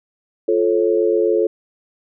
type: chord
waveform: sine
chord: F augmented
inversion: none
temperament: just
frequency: 349.2 / 436.5 / 545.7 Hz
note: F4 / A4 / C#5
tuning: 0 / -14 / -27 cents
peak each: -18 / -16 / -21 dBFS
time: 0.48-1.47 s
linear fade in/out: 5 ms
effects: none